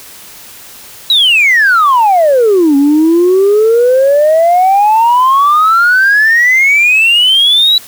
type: exponential two-way sweep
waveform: sine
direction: down then up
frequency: 3967 to 274.8 to 3967 Hz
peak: -3 dBFS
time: 1.1-7.78 s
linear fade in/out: 2 ms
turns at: 2.76 s
effects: tanh soft clip ceiling -2 dBFS + white hiss -33 dBFS RMS until 7.87 s